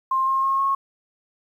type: tone with pitch steps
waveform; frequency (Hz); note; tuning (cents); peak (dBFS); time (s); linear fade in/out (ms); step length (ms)
sine; 1058 / 1069.1 / 1080.2 / 1091.5; C6 / C6 / C#6 / C#6; +19 / +37 / -45 / -27; -18; 0.11-0.75; 5; 160
effects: 9-bit